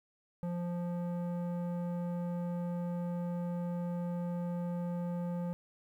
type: tone with low-pass filter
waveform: square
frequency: 174.61 Hz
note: F3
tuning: in tune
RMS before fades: -36 dBFS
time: 0.43-5.53 s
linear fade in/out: 0 ms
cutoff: 760 Hz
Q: 0.95
effects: 11-bit